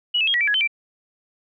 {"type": "tone with pitch steps", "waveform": "sine", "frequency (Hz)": [2922, 2616, 3259, 1928, 2323, 1674, 3076, 2347], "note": ["F#7", "E7", "G#7", "B6", "D7", "G#6", "G7", "D7"], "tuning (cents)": [-22, -14, -33, -42, -20, 13, -33, -2], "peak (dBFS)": -17, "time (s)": [0.14, 0.676], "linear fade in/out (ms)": 10, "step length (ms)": 67, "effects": []}